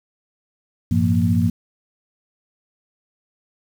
sine tone cluster, 96.8 / 111.6 / 173 / 233 Hz, G2 / A2 / F3 / A#3, -21 / +25 / -16 / -1 cents, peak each -19 / -23 / -20 / -20 dBFS, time 0.91-1.5 s, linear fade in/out 5 ms, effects 7-bit

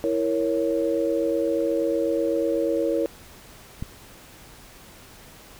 sine chord, A# diminished, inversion second, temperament equal, 329.6 / 466.2 / 554.4 Hz, E4 / A#4 / C#5, 0 / 0 / 0 cents, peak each -25 dBFS, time 0.04-3.06 s, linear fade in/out 0 ms
click, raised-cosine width 5 ms, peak -17 dBFS, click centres 3.825 s
effects pink hiss -47 dBFS RMS until 5.59 s

